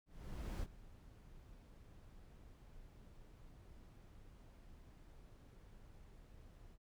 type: noise with ADSR envelope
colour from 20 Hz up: brown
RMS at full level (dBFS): -41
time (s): 0.06-6.78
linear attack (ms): 560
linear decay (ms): 45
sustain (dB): -18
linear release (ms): 47
effects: none